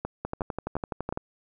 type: two click trains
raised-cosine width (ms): 1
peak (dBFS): -16 / -16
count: 12 / 4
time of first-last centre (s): 0.25-1.174 / 0.05-1.125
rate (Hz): 11.9 / 2.79
effects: none